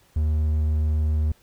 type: tone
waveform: triangle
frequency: 76.8 Hz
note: D#2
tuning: 22 cents flat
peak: -17 dBFS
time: 0.16-1.32 s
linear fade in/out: 5 ms
effects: pink hiss -59 dBFS RMS until 1.42 s